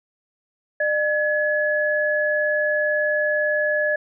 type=tone pair together; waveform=sine; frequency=603 / 1698.2 Hz; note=D5 / G#6; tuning=+46 / +38 cents; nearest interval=octave + tritone; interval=1792 cents; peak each=-21 dBFS; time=0.8-3.96 s; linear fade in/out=5 ms; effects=none